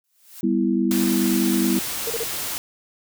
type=noise with exponential growth; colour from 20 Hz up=blue; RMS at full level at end=-36 dBFS; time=0.04-0.41 s; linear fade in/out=1 ms; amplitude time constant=80 ms
type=chord; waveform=sine; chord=E minor; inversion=first; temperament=just; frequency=197.78 / 247.2 / 329.6 Hz; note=G3 / B3 / E4; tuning=+16 / +2 / 0 cents; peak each=-22 dBFS; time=0.43-1.79 s; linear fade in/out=5 ms
type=noise; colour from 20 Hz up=white; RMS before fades=-28 dBFS; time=0.91-2.58 s; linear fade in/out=0 ms
type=tone bursts; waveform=sine; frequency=459.2 Hz; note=A#4; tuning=26 cents flat; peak=-24 dBFS; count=3; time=2.07-2.234 s; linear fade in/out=2 ms; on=32 ms; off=34 ms
effects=none